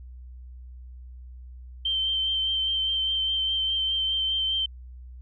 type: tone with vibrato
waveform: sine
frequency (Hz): 3121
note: G7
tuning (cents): -8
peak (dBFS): -23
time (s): 1.85-4.66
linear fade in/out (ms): 5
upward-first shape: triangle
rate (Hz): 4.9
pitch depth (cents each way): 21
effects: added 62 Hz sine -40 dBFS peak until 5.21 s